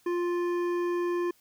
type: tone with hard clipping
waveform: sine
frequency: 350 Hz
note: F4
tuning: 4 cents sharp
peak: -28 dBFS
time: 0.06-1.31 s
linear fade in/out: 5 ms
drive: 11 dB
effects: white hiss -64 dBFS RMS until 1.4 s